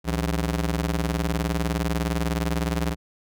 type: ring-modulated tone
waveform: sawtooth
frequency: 116.54 Hz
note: A#2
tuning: in tune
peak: -16 dBFS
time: 0.04-2.96 s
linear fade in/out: 50 ms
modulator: 48.4 Hz
effects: none